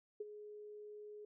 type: tone with ADSR envelope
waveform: sine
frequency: 419.4 Hz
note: G#4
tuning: 17 cents sharp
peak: -38 dBFS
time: 0.2-1.25 s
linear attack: 7 ms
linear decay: 27 ms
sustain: -11 dB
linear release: 4 ms
effects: none